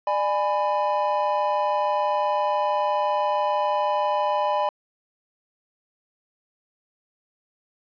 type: chord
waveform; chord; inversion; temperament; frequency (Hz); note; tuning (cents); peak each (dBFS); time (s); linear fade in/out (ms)
triangle; G# diminished; second; just; 598 / 830.6 / 996.7; D5 / G#5 / B5; +31 / 0 / +16; -23; 0.07-4.69; 2
effects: resampled to 11025 Hz